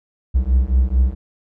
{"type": "beating tone pair", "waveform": "triangle", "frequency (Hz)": [61.6, 66.1], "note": ["B1", "C2"], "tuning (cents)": [-4, 18], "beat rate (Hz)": 4.5, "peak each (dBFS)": -14, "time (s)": [0.34, 1.15], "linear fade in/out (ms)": 20, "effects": []}